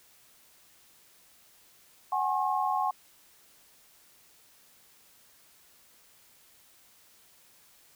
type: tone cluster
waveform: sine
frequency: 750 / 831 / 1079 Hz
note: F#5 / G#5 / C#6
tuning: +23 / +1 / -47 cents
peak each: -30 dBFS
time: 2.12-2.91 s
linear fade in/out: 5 ms
effects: white hiss -60 dBFS RMS until 7.95 s